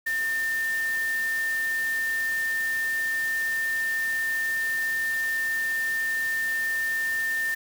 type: tone in noise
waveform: sine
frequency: 1800 Hz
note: A6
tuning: 39 cents sharp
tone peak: -24 dBFS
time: 0.06-7.55 s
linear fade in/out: 10 ms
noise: white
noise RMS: -39 dBFS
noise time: 0.06-7.55 s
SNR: +12 dB
effects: none